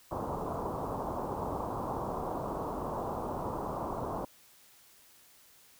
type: low-pass noise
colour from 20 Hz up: white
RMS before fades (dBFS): -36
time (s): 0.11-4.25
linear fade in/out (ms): 5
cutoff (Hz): 1100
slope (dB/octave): 48
effects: white hiss -60 dBFS RMS until 5.79 s